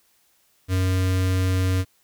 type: tone with notch filter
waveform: square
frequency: 93 Hz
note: F#2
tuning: 9 cents sharp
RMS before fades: -21 dBFS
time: 0.68-1.85 s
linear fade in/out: 50 ms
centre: 810 Hz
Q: 1.6
effects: white hiss -63 dBFS RMS until 2.03 s